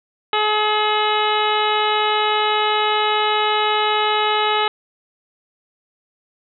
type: harmonic tone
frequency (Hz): 425.1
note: G#4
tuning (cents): +40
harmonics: 1 / 2 / 3 / 4 / 5 / 6 / 7 / 8 / 9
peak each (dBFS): -23 / -20 / -22 / -29 / -27 / -30 / -25 / -32 / -27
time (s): 0.33-4.68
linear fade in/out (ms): 2
effects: none